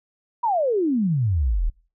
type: exponential sweep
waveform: sine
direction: down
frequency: 987.8 to 34.65 Hz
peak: -18 dBFS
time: 0.43-1.7 s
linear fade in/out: 10 ms
effects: noise-tail reverb RT60 0.4 s tail -23 dB re dry